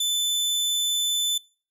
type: tone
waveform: sawtooth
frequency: 3515 Hz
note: A7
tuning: 2 cents flat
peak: -19 dBFS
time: 0-1.38 s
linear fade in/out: 5 ms
effects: noise-tail reverb RT60 0.4 s tail -24 dB re dry + resampled to 32000 Hz